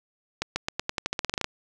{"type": "accelerating click train", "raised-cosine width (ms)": 0.2, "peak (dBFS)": -9, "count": 15, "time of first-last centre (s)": [0.42, 1.444], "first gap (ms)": 140, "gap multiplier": 0.89, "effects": []}